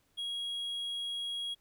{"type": "tone", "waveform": "triangle", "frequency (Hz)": 3300, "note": "G#7", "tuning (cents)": -12, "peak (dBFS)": -33, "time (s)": [0.17, 1.55], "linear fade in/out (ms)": 20, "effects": ["pink hiss -72 dBFS RMS until 1.6 s"]}